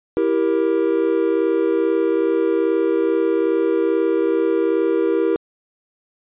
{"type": "chord", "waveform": "triangle", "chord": "E diminished", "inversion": "none", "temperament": "equal with one note detuned", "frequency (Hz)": [329.6, 392, 470.5], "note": ["E4", "G4", "Bb4"], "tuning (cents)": [0, 0, 16], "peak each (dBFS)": -18, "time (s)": [0.17, 5.36], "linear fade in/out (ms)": 0, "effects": ["resampled to 8000 Hz"]}